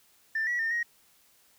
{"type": "tone with pitch steps", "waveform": "sine", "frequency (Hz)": [1782, 1932, 1814, 1882], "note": ["A6", "B6", "A#6", "A#6"], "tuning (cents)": [22, -39, -48, 16], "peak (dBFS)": -25, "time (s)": [0.35, 0.83], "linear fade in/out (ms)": 5, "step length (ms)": 120, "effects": ["tanh soft clip ceiling -23 dBFS", "white hiss -63 dBFS RMS until 1.58 s"]}